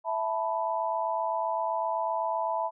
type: chord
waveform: sine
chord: E suspended fourth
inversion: none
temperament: equal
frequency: 659.3 / 880 / 987.8 Hz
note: E5 / A5 / B5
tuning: 0 / 0 / 0 cents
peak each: -31 dBFS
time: 0.04-2.71 s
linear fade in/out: 50 ms
effects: none